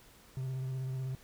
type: tone with vibrato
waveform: triangle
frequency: 130.81 Hz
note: C3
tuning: in tune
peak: -32 dBFS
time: 0.37-1.15 s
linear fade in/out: 0 ms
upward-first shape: square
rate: 16 Hz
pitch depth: 20 cents each way
effects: pink hiss -59 dBFS RMS until 1.23 s